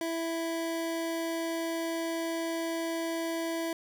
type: tone pair together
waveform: square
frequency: 330.8 / 660 Hz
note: E4 / E5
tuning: +6 / +2 cents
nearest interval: octave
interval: 1196 cents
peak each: -33 / -36 dBFS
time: 0.01-3.73 s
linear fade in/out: 2 ms
effects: none